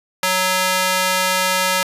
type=tone with high-pass filter; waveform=square; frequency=185.5 Hz; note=F#3; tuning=5 cents sharp; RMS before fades=-18 dBFS; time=0.23-1.83 s; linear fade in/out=2 ms; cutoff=900 Hz; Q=0.59; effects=resampled to 32000 Hz

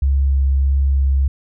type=tone with vibrato; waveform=sine; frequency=68.2 Hz; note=C#2; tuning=28 cents flat; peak=-12 dBFS; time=0.02-1.28 s; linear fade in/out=5 ms; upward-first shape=sine; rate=1.6 Hz; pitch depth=11 cents each way; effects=none

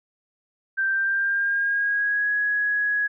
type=tone with pitch glide; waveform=sine; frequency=1568 to 1670.9 Hz; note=G6 to G#6; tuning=0 to +10 cents; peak=-20 dBFS; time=0.77-3.08 s; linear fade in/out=20 ms; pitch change=+110 cents; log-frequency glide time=0.9-2.31 s; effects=none

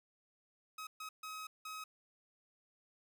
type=tone bursts at uneven times; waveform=sawtooth; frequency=1271 Hz; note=D#6; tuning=36 cents sharp; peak=-40 dBFS; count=4; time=0.78-0.87 / 1-1.09 / 1.23-1.47 / 1.65-1.84 s; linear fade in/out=5 ms; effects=none

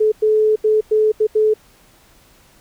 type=tone bursts at uneven times; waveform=sine; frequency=431.1 Hz; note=A4; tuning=35 cents flat; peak=-11 dBFS; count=6; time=0-0.12 / 0.22-0.56 / 0.64-0.81 / 0.91-1.12 / 1.2-1.27 / 1.35-1.54 s; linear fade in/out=10 ms; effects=pink hiss -51 dBFS RMS until 2.6 s

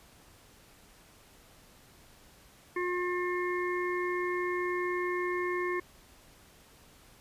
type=harmonic tone; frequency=357.4 Hz; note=F4; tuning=40 cents sharp; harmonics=1 / 3 / 5 / 6; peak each=-31 / -36 / -38 / -39 dBFS; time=2.76-5.8 s; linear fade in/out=5 ms; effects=pink hiss -58 dBFS RMS until 7.2 s + resampled to 32000 Hz

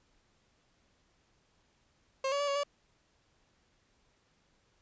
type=tone with pitch steps; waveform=30% pulse; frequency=535 / 566 / 575 / 560 / 574 Hz; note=C5 / C#5 / D5 / C#5 / D5; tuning=+38 / +36 / -37 / +18 / -40 cents; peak=-27 dBFS; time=2.24-2.635 s; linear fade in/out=5 ms; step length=79 ms; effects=pink hiss -71 dBFS RMS until 4.81 s + resampled to 16000 Hz

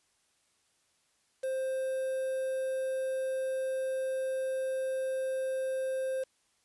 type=tone with quantisation; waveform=triangle; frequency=525 Hz; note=C5; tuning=6 cents sharp; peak=-28 dBFS; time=1.43-6.24 s; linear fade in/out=10 ms; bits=8; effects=white hiss -72 dBFS RMS until 6.64 s + resampled to 24000 Hz

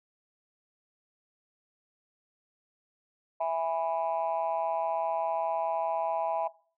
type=chord; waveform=sine; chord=E major; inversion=none; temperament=just; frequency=659.3 / 824.1 / 988.9 Hz; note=E5 / G#5 / B5; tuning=0 / -14 / +2 cents; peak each=-28 / -31 / -33 dBFS; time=3.4-6.48 s; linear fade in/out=10 ms; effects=noise-tail reverb RT60 0.4 s tail -20 dB re dry + tanh soft clip ceiling -20 dBFS

